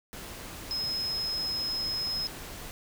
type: tone in noise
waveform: sine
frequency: 5130 Hz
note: E8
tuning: 48 cents flat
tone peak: -29 dBFS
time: 0.71-2.27 s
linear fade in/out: 0 ms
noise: pink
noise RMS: -42 dBFS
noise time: 0.13-2.71 s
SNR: +10 dB
effects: none